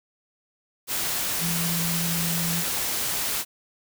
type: tone in noise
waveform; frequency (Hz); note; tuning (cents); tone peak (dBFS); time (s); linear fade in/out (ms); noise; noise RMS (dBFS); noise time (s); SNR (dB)
sine; 168.7; E3; +40; -27; 1.39-2.64; 50; white; -27; 0.87-3.45; -3
effects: none